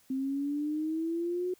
sine exponential sweep, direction up, 261.6 to 367.5 Hz, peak -29 dBFS, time 0.1-1.54 s, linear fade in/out 5 ms, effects white hiss -64 dBFS RMS until 1.59 s

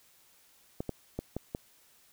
clicks, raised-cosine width 2 ms, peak -20 dBFS, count 5, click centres 0.805 / 0.893 / 1.19 / 1.366 / 1.549 s, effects white hiss -63 dBFS RMS until 2.12 s

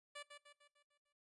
10% pulse tone with echo, 582 Hz, D5, 16 cents flat, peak -40 dBFS, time 0.15-0.23 s, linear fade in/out 10 ms, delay 150 ms, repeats 6, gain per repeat -6 dB, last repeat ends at 1.13 s, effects noise-tail reverb RT60 0.3 s tail -19 dB re dry + resampled to 24000 Hz

